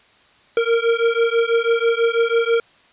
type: beating tone pair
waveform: square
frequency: 460 / 466.1 Hz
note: A#4 / A#4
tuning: -23 / 0 cents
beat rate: 6.1 Hz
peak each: -19 dBFS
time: 0.57-2.6 s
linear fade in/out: 2 ms
effects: white hiss -53 dBFS RMS until 2.92 s + resampled to 8000 Hz